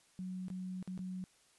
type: tone with dropouts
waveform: sine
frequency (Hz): 184.7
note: F#3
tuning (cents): -3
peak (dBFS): -39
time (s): 0.19-1.24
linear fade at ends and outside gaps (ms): 0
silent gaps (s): 0.483-0.502 / 0.827-0.876 / 0.977-0.991
effects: white hiss -68 dBFS RMS until 1.58 s + resampled to 24000 Hz

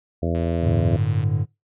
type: harmonic tone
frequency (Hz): 83.9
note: E2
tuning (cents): +31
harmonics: 1 / 2 / 3 / 4 / 5 / 6 / 7 / 8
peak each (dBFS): -24 / -27 / -29 / -30 / -31 / -32 / -32 / -33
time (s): 0.22-0.97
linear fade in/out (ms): 10
type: click train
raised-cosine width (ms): 0.3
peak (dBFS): -25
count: 104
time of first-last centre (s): 0.35-1.238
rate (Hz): 116
type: chord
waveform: triangle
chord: G suspended second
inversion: none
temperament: just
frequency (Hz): 98 / 110.25 / 147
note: G2 / A2 / D3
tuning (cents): 0 / +4 / +2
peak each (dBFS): -21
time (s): 0.61-1.46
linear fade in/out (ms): 50
effects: noise-tail reverb RT60 0.2 s tail -21 dB re dry + resampled to 8000 Hz

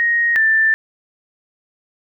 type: tone pair in turn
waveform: sine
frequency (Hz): 1873 / 1774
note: A#6 / A6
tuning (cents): +8 / +14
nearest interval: minor second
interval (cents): 94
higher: first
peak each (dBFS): -13 / -11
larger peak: second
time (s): 0-0.36 / 0.36-0.74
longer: second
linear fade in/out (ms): 0
effects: none

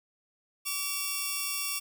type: tone pair together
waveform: 5% pulse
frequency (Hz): 1149.7 / 2728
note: D6 / F7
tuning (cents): -37 / -41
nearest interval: octave + minor third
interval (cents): 1496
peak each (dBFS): -23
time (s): 0.65-1.8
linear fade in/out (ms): 20
effects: none

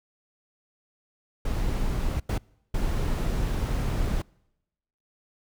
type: noise bursts at uneven times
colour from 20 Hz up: brown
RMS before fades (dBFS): -26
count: 3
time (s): 1.45-2.2 / 2.29-2.38 / 2.74-4.22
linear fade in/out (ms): 5
effects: noise-tail reverb RT60 0.9 s tail -26 dB re dry

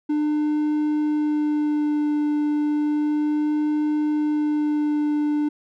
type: tone with vibrato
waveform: triangle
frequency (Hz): 299.2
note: D4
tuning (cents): +32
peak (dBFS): -17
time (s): 0.09-5.49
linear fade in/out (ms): 10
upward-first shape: sine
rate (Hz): 0.33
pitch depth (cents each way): 12
effects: none

